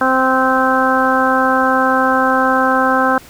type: harmonic tone with a mistuned harmonic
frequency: 261 Hz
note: C4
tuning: 4 cents flat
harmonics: 1 / 2 / 3 / 4 / 5 / 6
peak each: -18 / -18 / -18 / -18 / -18 / -18 dBFS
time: 0.01-3.18 s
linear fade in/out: 2 ms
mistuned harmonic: 6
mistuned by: -15 cents
effects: pink hiss -40 dBFS RMS until 3.29 s